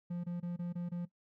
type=tone bursts; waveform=triangle; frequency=174.61 Hz; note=F3; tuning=in tune; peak=-33 dBFS; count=6; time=0.1-1.055 s; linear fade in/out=10 ms; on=140 ms; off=23 ms; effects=noise-tail reverb RT60 0.1 s tail -17 dB re dry